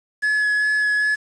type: tone with vibrato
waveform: triangle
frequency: 1700 Hz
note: G#6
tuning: 40 cents sharp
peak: -15 dBFS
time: 0.22-1.16 s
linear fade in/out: 20 ms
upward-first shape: sine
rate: 2.5 Hz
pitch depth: 8 cents each way
effects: resampled to 22050 Hz + 7-bit